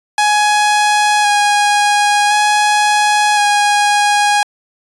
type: tone with vibrato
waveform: sawtooth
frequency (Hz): 830.6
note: G#5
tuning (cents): 0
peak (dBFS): -6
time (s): 0.18-4.43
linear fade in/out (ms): 2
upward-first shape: square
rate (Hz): 0.47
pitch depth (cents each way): 13
effects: resampled to 24000 Hz